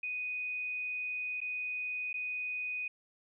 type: tone with dropouts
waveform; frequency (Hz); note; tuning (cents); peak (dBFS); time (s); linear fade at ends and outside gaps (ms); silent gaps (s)
sine; 2489; D#7; 0; -34; 0.03-2.88; 5; 1.405-1.414 / 2.13-2.14
effects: none